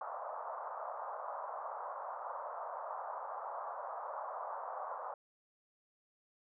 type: band-pass noise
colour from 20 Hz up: white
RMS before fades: -43 dBFS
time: 0.01-5.14 s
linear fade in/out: 2 ms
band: 560 to 1200 Hz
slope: 48 dB/octave
effects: none